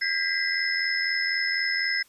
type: tone cluster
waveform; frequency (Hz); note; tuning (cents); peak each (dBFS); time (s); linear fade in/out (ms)
sine; 1609 / 1961 / 2045 / 5190; G6 / B6 / C7 / E8; +45 / -13 / -40 / -28; -29; 0.01-2.03; 10
effects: white hiss -59 dBFS RMS until 2.08 s + resampled to 32000 Hz